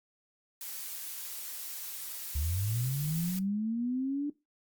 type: noise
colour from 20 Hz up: blue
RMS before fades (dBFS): -40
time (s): 0.61-3.39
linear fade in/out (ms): 2
type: linear sweep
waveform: sine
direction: up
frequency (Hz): 68.4 to 294.8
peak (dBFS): -29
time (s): 2.35-4.3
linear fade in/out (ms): 5
effects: noise-tail reverb RT60 0.2 s tail -18 dB re dry + Opus 48 kbps